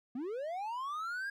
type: linear sweep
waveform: triangle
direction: up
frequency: 230 to 1645 Hz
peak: -34 dBFS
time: 0.15-1.3 s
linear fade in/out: 5 ms
effects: none